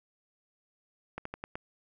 slowing click train, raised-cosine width 0.5 ms, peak -22 dBFS, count 5, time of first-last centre 1.18-1.555 s, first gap 74 ms, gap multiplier 1.16, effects none

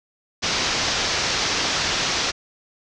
white low-pass noise, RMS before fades -23 dBFS, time 0.42-2.32 s, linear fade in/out 20 ms, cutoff 6200 Hz, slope 48 dB/octave, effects none

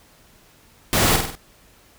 pink noise with echo, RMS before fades -18 dBFS, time 0.93-1.16 s, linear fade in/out 0 ms, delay 48 ms, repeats 4, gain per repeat -5 dB, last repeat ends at 1.352 s, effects pink hiss -53 dBFS RMS until 1.98 s

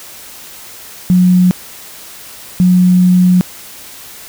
sine tone bursts at uneven times, 181.2 Hz, F#3, 36 cents flat, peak -5 dBFS, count 2, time 1.1-1.51 / 2.6-3.41 s, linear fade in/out 0 ms, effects white hiss -33 dBFS RMS until 4.28 s

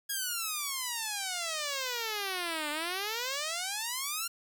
5% pulse exponential two-way sweep, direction down then up, 1661.2 to 292.1 to 1407 Hz, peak -21 dBFS, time 0.09-4.28 s, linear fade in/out 10 ms, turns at 2.7 s, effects 10-bit

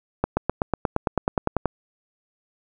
accelerating click train, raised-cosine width 1 ms, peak -6 dBFS, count 14, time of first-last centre 0.24-1.657 s, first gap 130 ms, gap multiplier 0.97, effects none

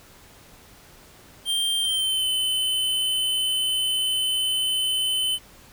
square tone with pitch glide, 3170 to 3041 Hz, G7 to F#7, +19 to +47 cents, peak -22 dBFS, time 1.45-5.39 s, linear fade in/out 50 ms, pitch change -72 cents, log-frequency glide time 1.8-2.27 s, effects pink hiss -50 dBFS RMS until 5.72 s

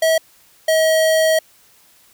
square tone pair in turn, 645 / 637.6 Hz, E5 / D#5, -38 / +42 cents, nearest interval unison, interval 20 cents, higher first, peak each -13 dBFS, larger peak neither, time 0.02-0.18 / 0.68-1.39 s, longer second, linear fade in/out 5 ms, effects white hiss -52 dBFS RMS until 2.13 s

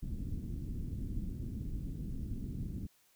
pink low-pass noise, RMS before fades -39 dBFS, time 0.02-2.87 s, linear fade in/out 10 ms, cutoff 260 Hz, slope 24 dB/octave, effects white hiss -69 dBFS RMS until 3.15 s

